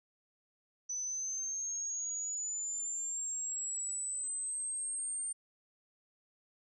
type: linear sweep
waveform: sine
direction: up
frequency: 5970 to 8780 Hz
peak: -35 dBFS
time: 0.89-5.33 s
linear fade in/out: 10 ms
effects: none